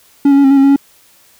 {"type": "tone with pitch steps", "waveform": "triangle", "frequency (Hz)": [282, 276.9, 280.8, 269.3, 278.2, 271.5, 276.8, 278.7], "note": ["C#4", "C#4", "C#4", "C#4", "C#4", "C#4", "C#4", "C#4"], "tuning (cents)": [30, -2, 22, -50, 6, -36, -2, 9], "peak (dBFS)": -3, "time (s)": [0.25, 0.762], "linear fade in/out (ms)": 5, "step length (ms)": 64, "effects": ["white hiss -48 dBFS RMS until 1.39 s"]}